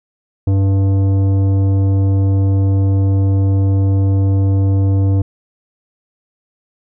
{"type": "tone with tanh clipping", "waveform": "triangle", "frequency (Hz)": 97.4, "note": "G2", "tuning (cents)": -11, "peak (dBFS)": -12, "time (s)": [0.47, 5.22], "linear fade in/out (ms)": 5, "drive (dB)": 16, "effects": []}